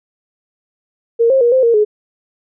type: tone with pitch steps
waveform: sine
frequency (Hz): 463.8 / 533 / 475.8 / 520 / 465.8 / 422.1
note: A#4 / C5 / A#4 / C5 / A#4 / G#4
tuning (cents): -9 / +32 / +35 / -11 / -1 / +28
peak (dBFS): -8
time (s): 1.19-1.85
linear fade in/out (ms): 20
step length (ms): 110
effects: none